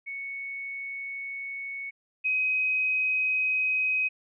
sine tone pair in turn, 2217 / 2524 Hz, C#7 / D#7, 0 / +24 cents, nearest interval major second, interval 224 cents, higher second, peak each -33 / -23 dBFS, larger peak second, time 0.06-1.91 / 2.24-4.09 s, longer neither, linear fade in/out 20 ms, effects none

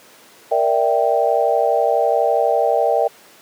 sine chord, E half-diminished seventh, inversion second, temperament equal, 466.2 / 587.3 / 659.3 / 784 Hz, Bb4 / D5 / E5 / G5, 0 / 0 / 0 / 0 cents, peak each -19 dBFS, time 0.51-3.08 s, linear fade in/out 10 ms, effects pink hiss -46 dBFS RMS until 3.41 s + high-pass 300 Hz 12 dB/octave

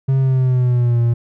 triangle tone with pitch glide, 134 to 118.01 Hz, C3 to A#2, +42 to +22 cents, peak -10 dBFS, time 0.08-1.14 s, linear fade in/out 10 ms, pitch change -220 cents, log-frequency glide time 0.19-1 s, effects none

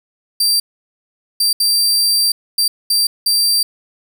sawtooth tone bursts at uneven times, 4699 Hz, D8, in tune, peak -9 dBFS, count 6, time 0.4-0.6 / 1.4-1.53 / 1.6-2.32 / 2.58-2.68 / 2.9-3.07 / 3.26-3.63 s, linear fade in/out 5 ms, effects none

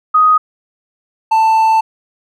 sine / triangle tone pair in turn, 1250 / 886.3 Hz, D#6 / A5, +8 / +12 cents, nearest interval tritone, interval 596 cents, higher first, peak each -6 dBFS, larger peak neither, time 0.14-0.38 / 1.31-1.81 s, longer second, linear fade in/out 10 ms, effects none

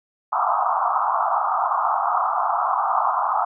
white band-pass noise, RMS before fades -21 dBFS, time 0.32-3.45 s, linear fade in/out 10 ms, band 680 to 1300 Hz, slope 96 dB/octave, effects none

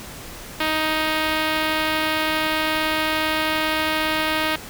5% pulse tone with notch filter, 312.5 Hz, D#4, 8 cents sharp, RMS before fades -22 dBFS, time 0.6-4.56 s, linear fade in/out 5 ms, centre 8100 Hz, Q 0.69, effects pink hiss -37 dBFS RMS until 4.69 s

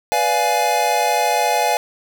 square chord, B diminished seventh, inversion none, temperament equal with one note detuned, 493.9 / 587.3 / 698.5 / 837.8 Hz, B4 / D5 / F5 / Ab5, 0 / 0 / 0 / +15 cents, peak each -25 / -25 / -21 / -19 dBFS, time 0.12-1.77 s, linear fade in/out 0 ms, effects none

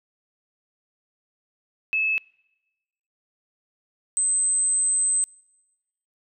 sine tone pair in turn, 2600 / 8193 Hz, E7 / C9, -24 / -37 cents, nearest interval octave + minor sixth, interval 1987 cents, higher second, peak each -20 / -19 dBFS, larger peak second, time 1.93-2.18 / 4.17-5.24 s, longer second, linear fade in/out 0 ms, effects noise-tail reverb RT60 1.0 s tail -25 dB re dry

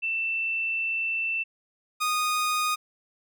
sine / sawtooth tone pair in turn, 2671 / 1236.7 Hz, E7 / D#6, +22 / -11 cents, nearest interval octave + minor second, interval 1333 cents, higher first, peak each -25 / -20 dBFS, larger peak second, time 0.02-1.44 / 2-2.76 s, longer first, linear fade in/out 20 ms, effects none

